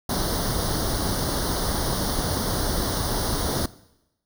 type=noise with comb filter; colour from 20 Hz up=pink; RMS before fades=-25 dBFS; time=0.09-3.66 s; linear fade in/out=5 ms; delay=0.2 ms; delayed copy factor=+0.9; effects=noise-tail reverb RT60 0.9 s tail -19 dB re dry